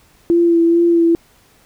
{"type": "tone with vibrato", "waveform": "sine", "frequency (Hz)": 338.2, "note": "E4", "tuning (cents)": 44, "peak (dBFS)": -9, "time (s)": [0.3, 1.15], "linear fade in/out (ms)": 0, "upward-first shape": "sine", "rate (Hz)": 2.3, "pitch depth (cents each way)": 22, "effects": ["pink hiss -52 dBFS RMS until 1.65 s"]}